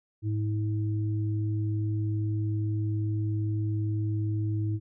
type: tone pair together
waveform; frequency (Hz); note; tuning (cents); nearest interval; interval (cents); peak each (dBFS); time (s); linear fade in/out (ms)
sine; 106.3 / 321.3; G#2 / E4; +41 / -44; octave + perfect fifth; 1915; -26 / -35; 0.22-4.8; 50
effects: none